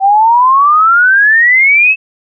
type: exponential sweep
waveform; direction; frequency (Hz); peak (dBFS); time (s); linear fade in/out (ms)
sine; up; 765 to 2637; -4; 0-1.96; 50
effects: none